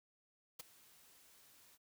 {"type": "noise with ADSR envelope", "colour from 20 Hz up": "white", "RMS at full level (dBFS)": -45, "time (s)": [0.59, 1.78], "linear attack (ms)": 9, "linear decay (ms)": 15, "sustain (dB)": -20, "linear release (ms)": 38, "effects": []}